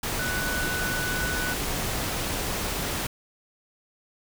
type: tone in noise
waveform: sine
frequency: 1487 Hz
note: F#6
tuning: 8 cents sharp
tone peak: -29 dBFS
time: 0.19-1.54 s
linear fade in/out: 5 ms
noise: pink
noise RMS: -29 dBFS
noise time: 0.03-3.07 s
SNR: -3 dB
effects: none